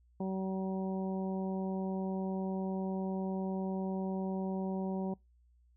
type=harmonic tone; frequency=190 Hz; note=F#3; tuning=46 cents sharp; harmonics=1 / 2 / 3 / 4 / 5; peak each=-34 / -40 / -44 / -46 / -48 dBFS; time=0.2-5.14 s; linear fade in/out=5 ms; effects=noise-tail reverb RT60 0.2 s tail -25 dB re dry + added 60 Hz sine -63 dBFS peak until 5.76 s